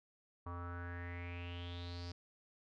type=tone with low-pass filter sweep; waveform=square; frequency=87.31 Hz; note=F2; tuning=in tune; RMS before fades=-45 dBFS; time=0.46-2.12 s; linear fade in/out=5 ms; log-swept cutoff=1100 to 5000 Hz; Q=6.8; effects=none